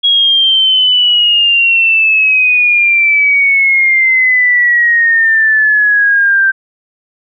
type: exponential sweep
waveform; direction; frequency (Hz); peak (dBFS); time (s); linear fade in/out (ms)
sine; down; 3318 to 1562; -6; 0.03-6.52; 20
effects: none